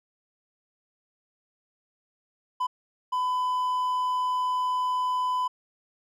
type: tone bursts at uneven times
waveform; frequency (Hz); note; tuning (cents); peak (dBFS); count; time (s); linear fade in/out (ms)
triangle; 1004; B5; +28; -22; 2; 2.6-2.67 / 3.12-5.48; 10
effects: none